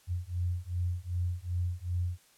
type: beating tone pair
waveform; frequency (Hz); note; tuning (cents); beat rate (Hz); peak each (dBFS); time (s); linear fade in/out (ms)
sine; 87.31 / 89.91; F2 / F#2; 0 / -49; 2.6; -33 / -33; 0.07-2.19; 50
effects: white hiss -63 dBFS RMS until 2.37 s + low-pass 12000 Hz 12 dB/octave